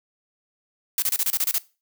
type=noise bursts; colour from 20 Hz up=blue; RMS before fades=-22 dBFS; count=9; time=0.98-1.582 s; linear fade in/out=2 ms; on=42 ms; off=28 ms; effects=noise-tail reverb RT60 0.3 s tail -20 dB re dry